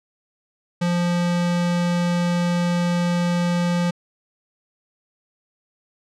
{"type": "tone", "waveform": "square", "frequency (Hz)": 174.61, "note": "F3", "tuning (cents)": 0, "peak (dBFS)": -19, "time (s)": [0.81, 3.91], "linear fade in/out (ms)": 10, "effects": ["low-pass 7000 Hz 12 dB/octave"]}